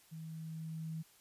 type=tone with level ramp; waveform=sine; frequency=160.3 Hz; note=E3; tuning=48 cents flat; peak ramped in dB=-44 to -38 dBFS; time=0.11-1.03 s; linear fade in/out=20 ms; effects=white hiss -65 dBFS RMS until 1.2 s + resampled to 32000 Hz